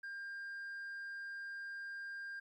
sine tone, 1600 Hz, G6, 35 cents sharp, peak -40 dBFS, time 0.03-2.4 s, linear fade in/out 10 ms, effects tanh soft clip ceiling -42 dBFS + 13-bit

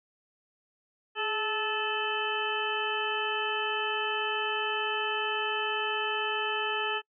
harmonic tone with a mistuned harmonic, 435.5 Hz, A4, 18 cents flat, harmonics 1 / 2 / 3 / 4 / 6 / 7, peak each -35 / -35 / -35 / -35 / -35 / -35 dBFS, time 1.15-7.02 s, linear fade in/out 50 ms, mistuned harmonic 1, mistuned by -50 cents, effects noise-tail reverb RT60 0.1 s tail -25 dB re dry

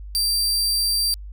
sawtooth tone, 4699 Hz, D8, in tune, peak -16 dBFS, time 0.15-1.14 s, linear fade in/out 0 ms, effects added 50 Hz sine -33 dBFS peak until 1.32 s

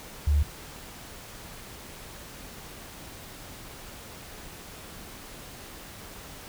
sine tone, 73.42 Hz, D2, in tune, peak -19 dBFS, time 0.27-0.43 s, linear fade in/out 5 ms, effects pink hiss -44 dBFS RMS until 6.48 s

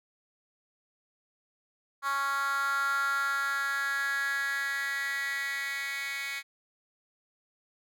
10% pulse tone with high-pass filter sweep, 277.2 Hz, C#4, in tune, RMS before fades -31 dBFS, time 2.02-6.43 s, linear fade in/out 50 ms, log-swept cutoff 1200 to 2300 Hz, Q 6.2, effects none

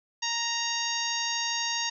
harmonic tone, 932.3 Hz, A#5, in tune, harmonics 1 / 2 / 3 / 4 / 5 / 6 / 7, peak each -35 / -35 / -35 / -35 / -35 / -35 / -35 dBFS, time 0.22-1.9 s, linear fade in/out 10 ms, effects none

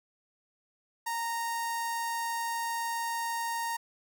sawtooth tone with notch filter, 927 Hz, A#5, 10 cents flat, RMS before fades -33 dBFS, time 1.06-3.77 s, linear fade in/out 10 ms, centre 3200 Hz, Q 1.5, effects none

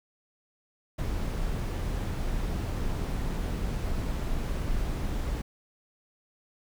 brown noise, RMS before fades -30 dBFS, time 0.98-5.42 s, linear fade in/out 10 ms, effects none

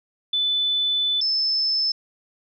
sine tone pair in turn, 3500 / 5255 Hz, A7 / E8, -10 / -6 cents, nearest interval perfect fifth, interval 704 cents, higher second, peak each -19 dBFS, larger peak neither, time 0.33-1.21 / 1.21-1.92 s, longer first, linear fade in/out 5 ms, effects none

